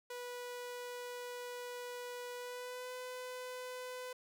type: tone with pitch glide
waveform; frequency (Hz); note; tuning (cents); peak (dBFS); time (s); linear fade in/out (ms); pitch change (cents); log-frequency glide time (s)
sawtooth; 490.4 to 503.3; B4 to B4; -12 to +33; -39; 0.1-4.13; 5; +45; 2.36-2.93
effects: none